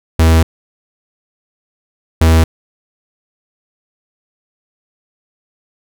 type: tone pair in turn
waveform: 45% pulse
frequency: 81 / 81 Hz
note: E2 / E2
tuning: -30 / -30 cents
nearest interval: unison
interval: 0 cents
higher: neither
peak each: -6 dBFS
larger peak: neither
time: 0.19-0.43 / 2.21-2.44 s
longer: first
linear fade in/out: 5 ms
effects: none